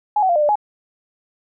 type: tone with pitch steps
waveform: sine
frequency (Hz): 838 / 754 / 692 / 602 / 591 / 838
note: G#5 / F#5 / F5 / D5 / D5 / G#5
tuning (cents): +15 / +32 / -16 / +43 / +11 / +15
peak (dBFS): -13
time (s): 0.16-0.556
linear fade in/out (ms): 5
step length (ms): 66
effects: none